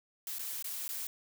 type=noise with dropouts; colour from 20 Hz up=blue; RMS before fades=-39 dBFS; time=0.27-1.07 s; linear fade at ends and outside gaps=1 ms; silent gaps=0.385-0.393 / 0.625-0.643 / 0.88-0.89 s; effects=none